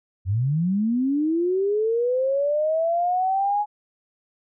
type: linear sweep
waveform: sine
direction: up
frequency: 87.31 to 841 Hz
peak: -19 dBFS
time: 0.25-3.66 s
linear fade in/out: 50 ms
effects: none